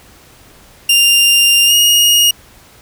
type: tone with pitch glide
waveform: sawtooth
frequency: 2794 to 2866 Hz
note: F7 to F7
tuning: 0 to +44 cents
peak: -4 dBFS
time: 0.89-2.31 s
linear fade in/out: 5 ms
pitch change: +44 cents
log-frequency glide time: 1.66-1.73 s
effects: pink hiss -43 dBFS RMS until 2.81 s